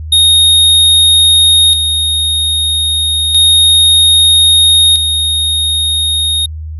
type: tone with tremolo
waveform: square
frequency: 3718 Hz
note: A#7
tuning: 5 cents flat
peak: -5 dBFS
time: 0.12-6.46 s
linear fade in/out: 5 ms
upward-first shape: square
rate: 0.31 Hz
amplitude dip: 50%
effects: added 78 Hz sine -20 dBFS peak until 6.79 s + resampled to 32000 Hz